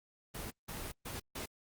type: noise bursts at uneven times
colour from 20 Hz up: pink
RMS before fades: -42 dBFS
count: 4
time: 0.34-0.51 / 0.68-0.92 / 1.05-1.2 / 1.35-1.46 s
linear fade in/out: 10 ms
effects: Opus 24 kbps